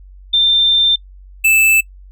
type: tone pair in turn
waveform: sine / square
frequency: 3584 / 2633 Hz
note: A7 / E7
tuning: +31 / -3 cents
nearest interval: perfect fourth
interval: 534 cents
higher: first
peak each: -9 dBFS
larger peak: neither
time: 0.33-0.96 / 1.44-1.81 s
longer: first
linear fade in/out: 10 ms
effects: noise-tail reverb RT60 0.1 s tail -24 dB re dry + added 47 Hz sine -36 dBFS peak until 2.11 s